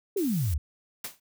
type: exponential sweep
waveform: sine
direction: down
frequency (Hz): 424.2 to 66.1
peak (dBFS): -24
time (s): 0.16-0.58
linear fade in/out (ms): 5
type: noise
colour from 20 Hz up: blue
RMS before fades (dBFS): -40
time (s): 0.17-0.54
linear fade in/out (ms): 2
type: noise with exponential decay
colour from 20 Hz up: white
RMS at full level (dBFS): -31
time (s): 1.04-1.2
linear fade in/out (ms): 5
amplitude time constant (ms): 33
effects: none